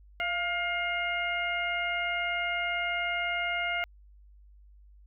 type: harmonic tone with a mistuned harmonic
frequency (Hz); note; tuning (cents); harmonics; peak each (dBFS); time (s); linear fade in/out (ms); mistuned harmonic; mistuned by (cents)
709; F5; +26; 1 / 2 / 3 / 4; -34 / -34 / -31 / -37; 0.2-3.84; 0; 1; -48
effects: added 50 Hz sine -52 dBFS peak until 5.06 s